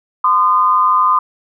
sine tone pair together, 1029 / 1221.6 Hz, C6 / D#6, -29 / -32 cents, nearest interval minor third, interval 297 cents, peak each -12 dBFS, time 0.24-1.19 s, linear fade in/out 5 ms, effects none

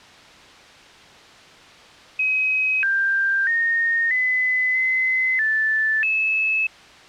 sine tone with pitch steps, 2537 / 1584 / 1844 / 2015 / 2041 / 1756 / 2599 Hz, D#7 / G6 / A#6 / B6 / C7 / A6 / E7, +33 / +18 / -19 / +34 / -44 / -4 / -25 cents, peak -17 dBFS, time 2.19-6.67 s, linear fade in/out 5 ms, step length 640 ms, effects white hiss -45 dBFS RMS until 7.08 s + low-pass 4000 Hz 12 dB/octave

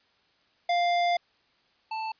square tone pair in turn, 698.5 / 882.9 Hz, F5 / A5, 0 / +6 cents, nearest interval major third, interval 406 cents, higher second, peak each -23 / -31 dBFS, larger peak first, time 0.69-1.17 / 1.91-2.12 s, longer first, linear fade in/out 5 ms, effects white hiss -66 dBFS RMS until 2.19 s + resampled to 11025 Hz

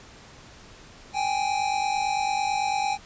square tone pair together, 784 / 833 Hz, G5 / G#5, 0 / +5 cents, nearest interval minor second, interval 105 cents, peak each -27 dBFS, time 1.13-2.98 s, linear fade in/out 50 ms, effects pink hiss -48 dBFS RMS until 3.05 s + resampled to 16000 Hz

